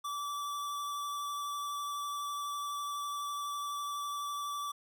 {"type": "tone with vibrato", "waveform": "square", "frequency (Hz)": 1158, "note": "D6", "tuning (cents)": -25, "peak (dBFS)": -36, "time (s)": [0.04, 4.72], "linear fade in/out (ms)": 10, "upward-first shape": "sine", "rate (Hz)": 12, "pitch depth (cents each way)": 11, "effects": []}